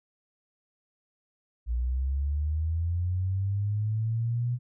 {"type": "linear sweep", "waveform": "sine", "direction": "up", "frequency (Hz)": [57.6, 123.47], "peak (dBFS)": -25, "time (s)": [1.66, 4.59], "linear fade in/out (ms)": 50, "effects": []}